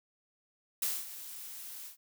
blue noise with ADSR envelope, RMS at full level -31 dBFS, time 0.82-1.97 s, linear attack 4 ms, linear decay 220 ms, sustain -14 dB, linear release 110 ms, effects none

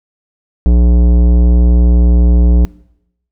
sine tone with tanh clipping, 59.6 Hz, A#1, 39 cents sharp, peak -7 dBFS, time 0.66-2.65 s, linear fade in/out 0 ms, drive 15 dB, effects noise-tail reverb RT60 0.8 s tail -23 dB re dry

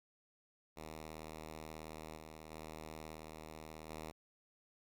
5% pulse tone with level steps, 78.5 Hz, D#2, 16 cents sharp, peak -36 / -40 / -36 / -38 / -34 dBFS, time 0.76-4.12 s, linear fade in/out 20 ms, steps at 2.16 / 2.51 / 3.15 / 3.89 s, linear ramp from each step 10 ms, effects none

